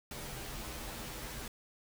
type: noise with comb filter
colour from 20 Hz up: pink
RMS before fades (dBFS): -43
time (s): 0.11-1.48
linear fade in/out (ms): 2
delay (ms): 11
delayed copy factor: -0.85
effects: none